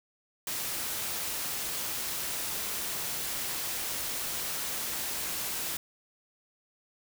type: noise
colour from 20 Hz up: white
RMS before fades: -34 dBFS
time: 0.47-5.77 s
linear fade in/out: 2 ms
effects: none